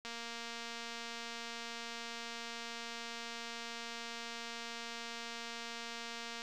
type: click train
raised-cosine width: 0.2 ms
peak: -27 dBFS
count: 1485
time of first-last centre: 0.05-6.419 s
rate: 233 Hz
effects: none